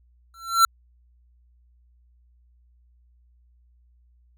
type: tone with exponential growth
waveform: square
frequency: 1351 Hz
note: E6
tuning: 42 cents sharp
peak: -11 dBFS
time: 0.34-0.65 s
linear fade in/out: 2 ms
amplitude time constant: 67 ms
effects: added 60 Hz sine -56 dBFS peak until 4.37 s